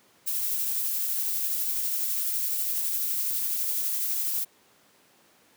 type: noise with tremolo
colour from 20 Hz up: violet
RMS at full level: -27 dBFS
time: 0.26-4.45 s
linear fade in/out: 20 ms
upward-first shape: triangle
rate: 12 Hz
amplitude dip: 25%
effects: pink hiss -60 dBFS RMS until 5.56 s + high-pass 200 Hz 12 dB/octave